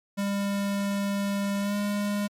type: tone with pitch glide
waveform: square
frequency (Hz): 200 to 204.6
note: G3 to G#3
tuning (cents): +35 to -26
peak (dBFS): -26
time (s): 0.17-2.28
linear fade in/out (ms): 20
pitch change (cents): +39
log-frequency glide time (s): 1.6-1.75
effects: MP3 64 kbps